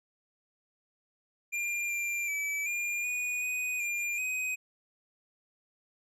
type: tone with pitch steps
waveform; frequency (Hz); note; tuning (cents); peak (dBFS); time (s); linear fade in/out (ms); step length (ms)
square; 2396 / 2379 / 2302 / 2408 / 2464 / 2490 / 2401 / 2512; D7 / D7 / D7 / D7 / D#7 / D#7 / D7 / D#7; +34 / +22 / -35 / +43 / -17 / +1 / +38 / +16; -31; 1.52-4.56; 20; 380
effects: low-pass 12000 Hz 12 dB/octave